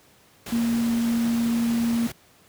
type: tone in noise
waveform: sine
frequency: 232.9 Hz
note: A#3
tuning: 1 cent flat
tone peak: -20 dBFS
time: 0.52-2.07 s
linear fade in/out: 5 ms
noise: pink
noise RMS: -35 dBFS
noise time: 0.46-2.12 s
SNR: +12 dB
effects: pink hiss -56 dBFS RMS until 2.48 s + high-pass 80 Hz 12 dB/octave